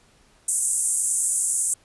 white band-pass noise, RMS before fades -23 dBFS, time 0.48-1.74 s, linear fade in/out 5 ms, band 7600 to 10000 Hz, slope 48 dB/octave, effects pink hiss -58 dBFS RMS until 1.84 s + resampled to 24000 Hz

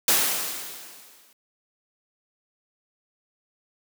white noise with exponential decay, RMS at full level -18 dBFS, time 0.08-1.33 s, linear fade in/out 2 ms, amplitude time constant 270 ms, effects high-pass 200 Hz 12 dB/octave

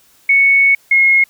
sine tone pair in turn, 2215 / 2159 Hz, C#7 / C#7, -2 / -46 cents, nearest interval unison, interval 44 cents, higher first, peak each -7 dBFS, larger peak neither, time 0.29-0.75 / 0.91-1.24 s, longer first, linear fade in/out 5 ms, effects white hiss -51 dBFS RMS until 1.29 s

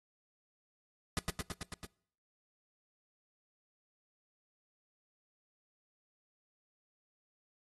pink noise with echo, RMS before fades -33 dBFS, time 1.17-1.19 s, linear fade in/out 0 ms, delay 110 ms, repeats 6, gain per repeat -2 dB, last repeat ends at 1.85 s, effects noise-tail reverb RT60 0.6 s tail -24 dB re dry + AAC 32 kbps

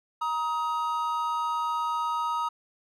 triangle tone pair together, 944 / 1260.1 Hz, A#5 / D#6, +22 / +22 cents, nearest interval perfect fourth, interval 500 cents, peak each -27 dBFS, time 0.21-2.49 s, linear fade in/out 10 ms, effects none

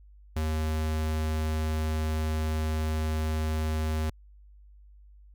square tone, 78.2 Hz, D#2, 9 cents sharp, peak -27 dBFS, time 0.36-4.1 s, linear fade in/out 5 ms, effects added 50 Hz sine -50 dBFS peak until 5.34 s

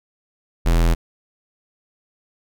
square tone, 41.95 Hz, E1, 31 cents sharp, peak -14 dBFS, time 0.65-0.95 s, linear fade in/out 20 ms, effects none

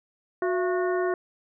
harmonic tone with a mistuned harmonic, 364.9 Hz, F#4, 24 cents flat, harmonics 1 / 2 / 3 / 4 / 5, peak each -24 / -30 / -34 / -36 / -38 dBFS, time 0.42-1.14 s, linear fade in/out 2 ms, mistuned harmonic 2, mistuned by -130 cents, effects none

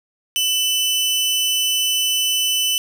sawtooth tone pair together, 2687 / 3000 Hz, E7 / F#7, +33 / +23 cents, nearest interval major second, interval 190 cents, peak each -24 / -14 dBFS, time 0.36-2.78 s, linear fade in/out 0 ms, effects none

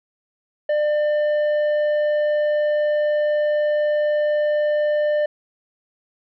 sine tone with tanh clipping, 598 Hz, D5, 31 cents sharp, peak -18 dBFS, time 0.69-5.26 s, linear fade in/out 5 ms, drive 7 dB, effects none

